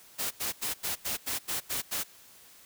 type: noise bursts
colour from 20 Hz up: white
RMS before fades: -32 dBFS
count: 9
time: 0.18-2.038 s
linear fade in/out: 20 ms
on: 130 ms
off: 86 ms
effects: white hiss -55 dBFS RMS until 2.65 s